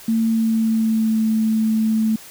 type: tone with pitch glide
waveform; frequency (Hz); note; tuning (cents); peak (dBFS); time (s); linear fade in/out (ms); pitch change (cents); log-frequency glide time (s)
sine; 225 to 220; A3 to A3; +39 to 0; -15; 0.08-2.16; 5; -39; 0.26-1.3
effects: white hiss -41 dBFS RMS until 2.3 s